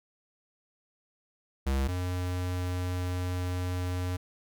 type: tone pair in turn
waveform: square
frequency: 67.4 / 90.25 Hz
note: C#2 / F#2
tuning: -48 / -43 cents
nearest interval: perfect fourth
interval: 505 cents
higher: second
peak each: -26 / -30 dBFS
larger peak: first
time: 1.66-1.88 / 1.88-4.17 s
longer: second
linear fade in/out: 10 ms
effects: none